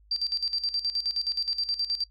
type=tone with tremolo; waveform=sine; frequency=4700 Hz; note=D8; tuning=1 cent sharp; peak=-24 dBFS; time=0.11-2.04 s; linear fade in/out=5 ms; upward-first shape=square; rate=9.5 Hz; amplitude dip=75%; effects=noise-tail reverb RT60 0.1 s tail -19 dB re dry + added 51 Hz sine -55 dBFS peak until 2.1 s